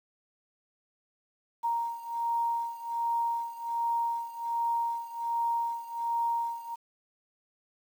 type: beating tone pair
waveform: sine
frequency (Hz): 932.3 / 933.6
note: A#5 / A#5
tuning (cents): 0 / +2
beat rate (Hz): 1.3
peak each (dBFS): -30 / -33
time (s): 1.63-6.76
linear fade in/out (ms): 20
effects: 9-bit